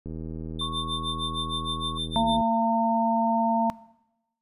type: click train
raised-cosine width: 3 ms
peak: -24 dBFS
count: 189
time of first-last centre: 0.06-2.41 s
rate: 80 Hz
type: tone with tremolo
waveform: triangle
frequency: 3575 Hz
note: A7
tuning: 27 cents sharp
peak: -26 dBFS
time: 0.59-2.37 s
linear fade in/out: 5 ms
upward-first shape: sine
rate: 6.5 Hz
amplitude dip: 100%
type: tone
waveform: sine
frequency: 1104 Hz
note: C#6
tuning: 7 cents flat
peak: -33 dBFS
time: 0.61-1.98 s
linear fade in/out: 5 ms
type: harmonic tone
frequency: 227.3 Hz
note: A#3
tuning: 43 cents flat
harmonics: 1 / 3 / 4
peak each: -24 / -27 / -23 dBFS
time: 2.16-3.7 s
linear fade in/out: 0 ms
effects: noise-tail reverb RT60 0.9 s tail -20 dB re dry + resampled to 32000 Hz